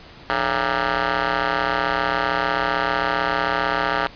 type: ring-modulated tone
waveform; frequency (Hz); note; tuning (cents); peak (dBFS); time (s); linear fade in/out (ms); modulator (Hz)
10% pulse; 126.8; B2; +46; -8; 0.3-4.07; 0; 1060
effects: pink hiss -43 dBFS RMS until 4.15 s + resampled to 11025 Hz